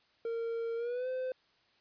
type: tone with pitch glide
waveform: triangle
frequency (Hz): 460.5 to 513.9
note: A#4 to C5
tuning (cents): -21 to -31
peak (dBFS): -31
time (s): 0.25-1.32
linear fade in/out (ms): 2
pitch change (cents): +190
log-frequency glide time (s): 0.76-1.08
effects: white hiss -69 dBFS RMS until 1.8 s + resampled to 11025 Hz